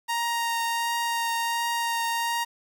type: tone with vibrato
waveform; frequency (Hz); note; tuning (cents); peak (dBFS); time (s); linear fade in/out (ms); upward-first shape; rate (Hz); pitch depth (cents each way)
sawtooth; 932; A#5; -1; -21; 0.08-2.45; 20; triangle; 1.4; 12
effects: 9-bit